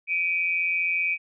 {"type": "tone pair together", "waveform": "sine", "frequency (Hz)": [2314, 2489], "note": ["D7", "D#7"], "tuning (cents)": [-26, 0], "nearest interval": "minor second", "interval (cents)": 126, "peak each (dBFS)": -25, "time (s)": [0.07, 1.18], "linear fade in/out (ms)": 50, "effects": []}